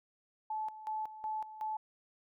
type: tone with tremolo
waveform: sine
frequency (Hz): 866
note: A5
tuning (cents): -28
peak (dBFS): -34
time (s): 0.5-1.77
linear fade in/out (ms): 5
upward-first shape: square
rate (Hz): 2.7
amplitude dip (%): 75
effects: none